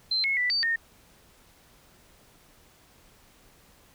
sine tone with pitch steps, 4106 / 2179 / 1975 / 4599 / 1836 Hz, C8 / C#7 / B6 / D8 / A#6, -33 / -30 / 0 / -37 / -27 cents, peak -23 dBFS, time 0.11-0.76 s, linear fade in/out 5 ms, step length 130 ms, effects pink hiss -58 dBFS RMS until 3.94 s

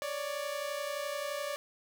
sawtooth tone pair together, 560 / 591.6 Hz, C#5 / D5, +18 / +13 cents, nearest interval minor second, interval 95 cents, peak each -34 / -33 dBFS, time 0.02-1.56 s, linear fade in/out 0 ms, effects none

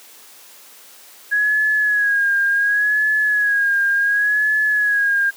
sine tone with vibrato, 1661.2 Hz, G#6, in tune, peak -14 dBFS, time 1.31-5.31 s, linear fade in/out 20 ms, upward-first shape sine, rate 0.69 Hz, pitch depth 56 cents each way, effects white hiss -44 dBFS RMS until 5.36 s + high-pass 300 Hz 12 dB/octave

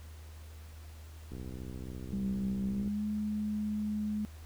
click train, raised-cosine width 3 ms, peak -31 dBFS, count 100, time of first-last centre 1.32-2.877 s, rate 63.6 Hz
sine tone with pitch glide, 196 to 211.3 Hz, G3 to G#3, 0 to +30 cents, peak -31 dBFS, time 2.13-4.25 s, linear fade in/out 0 ms, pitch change +130 cents, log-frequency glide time 2.66-3.04 s
effects added 78 Hz sine -46 dBFS peak until 4.45 s + pink hiss -58 dBFS RMS until 4.45 s

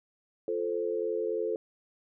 sine chord, F major, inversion none, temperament equal, 349.2 / 440 / 523.3 Hz, F4 / A4 / C5, 0 / 0 / 0 cents, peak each -35 / -30 / -35 dBFS, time 0.48-1.56 s, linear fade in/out 2 ms, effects none

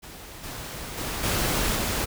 pink noise with level steps, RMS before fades -42 / -36 / -31 / -25 / -27 dBFS, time 0.02-2.06 s, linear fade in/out 20 ms, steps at 0.43 / 0.97 / 1.23 / 1.76 s, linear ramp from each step 10 ms, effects none

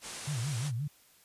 white low-pass noise, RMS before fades -43 dBFS, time 0.01-0.72 s, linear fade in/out 50 ms, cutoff 10000 Hz, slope 48 dB/octave
sine tone with vibrato, 130.5 Hz, C3, 4 cents flat, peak -31 dBFS, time 0.27-0.88 s, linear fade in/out 10 ms, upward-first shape sine, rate 5.7 Hz, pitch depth 250 cents each way
effects white hiss -62 dBFS RMS until 1.24 s + resampled to 32000 Hz

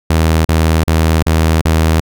sawtooth tone bursts, 80.2 Hz, E2, 47 cents flat, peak -5 dBFS, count 5, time 0.1-2.002 s, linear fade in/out 5 ms, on 350 ms, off 38 ms, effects none

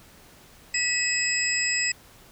sine tone cluster, 1955 / 2575 / 5060 / 7700 Hz, B6 / E7 / D#8 / B8, -18 / -41 / +28 / -45 cents, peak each -28 dBFS, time 0.74-1.92 s, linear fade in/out 5 ms, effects pink hiss -52 dBFS RMS until 2.31 s

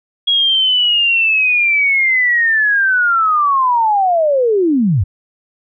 sine linear sweep, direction down, 3322 to 79.3 Hz, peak -10 dBFS, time 0.27-5.04 s, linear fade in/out 10 ms, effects none

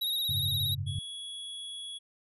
square tone with vibrato, 3804 Hz, A#7, 34 cents sharp, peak -29 dBFS, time 0.01-0.75 s, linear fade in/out 10 ms, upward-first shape sine, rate 17 Hz, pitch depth 51 cents each way
sine chord, F# suspended second, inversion none, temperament equal with one note detuned, 92.5 / 104.13 / 138.59 Hz, F#2 / G#2 / C#3, 0 / +5 / 0 cents, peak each -36 dBFS, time 0.29-0.99 s, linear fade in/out 5 ms
square tone, 3358 Hz, G#7, 18 cents sharp, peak -39 dBFS, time 0.86-1.99 s, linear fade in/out 20 ms
effects resampled to 32000 Hz

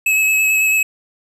square tone with vibrato, 2581 Hz, E7, 37 cents flat, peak -13 dBFS, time 0.06-0.83 s, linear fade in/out 5 ms, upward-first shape square, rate 9.1 Hz, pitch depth 12 cents each way, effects none

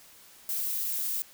violet noise, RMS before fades -31 dBFS, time 0.49-1.22 s, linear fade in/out 0 ms, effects white hiss -54 dBFS RMS until 1.33 s

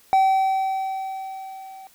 triangle tone with level ramp, 768 Hz, G5, 36 cents flat, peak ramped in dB -11 to -37 dBFS, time 0.13-1.87 s, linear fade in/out 0 ms, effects white hiss -55 dBFS RMS until 1.94 s

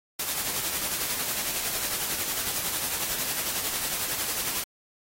white noise with tremolo, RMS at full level -28 dBFS, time 0.19-4.64 s, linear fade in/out 5 ms, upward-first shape sine, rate 11 Hz, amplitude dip 40%, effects AAC 48 kbps

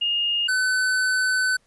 sine / square tone pair in turn, 2841 / 1512.4 Hz, F7 / F#6, +29 / +38 cents, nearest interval major seventh, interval 1091 cents, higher first, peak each -20 dBFS, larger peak neither, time 0.01-0.48 / 0.48-1.57 s, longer second, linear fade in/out 10 ms, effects pink hiss -64 dBFS RMS until 1.66 s + resampled to 24000 Hz

